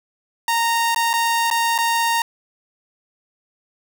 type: tone with dropouts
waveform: sawtooth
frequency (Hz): 926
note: A#5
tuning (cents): -12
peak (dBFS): -13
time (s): 0.48-2.22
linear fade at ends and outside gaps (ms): 2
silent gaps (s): 0.947-0.96 / 1.132-1.137 / 1.502-1.511 / 1.78-1.786
effects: none